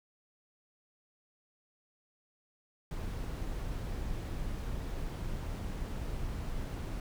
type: noise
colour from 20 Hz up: brown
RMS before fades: -37 dBFS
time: 2.91-7 s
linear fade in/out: 2 ms
effects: none